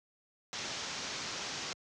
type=low-pass noise; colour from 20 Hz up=white; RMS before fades=-40 dBFS; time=0.53-1.73 s; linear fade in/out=0 ms; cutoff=6500 Hz; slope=48 dB/octave; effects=high-pass 80 Hz 12 dB/octave